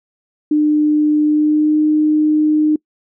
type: tone with pitch glide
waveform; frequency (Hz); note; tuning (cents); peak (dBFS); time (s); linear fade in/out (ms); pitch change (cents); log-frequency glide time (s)
sine; 301.2 to 305.4; D4 to D#4; +44 to -32; -10; 0.51-2.76; 5; +24; 1.26-1.79
effects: noise-tail reverb RT60 0.1 s tail -25 dB re dry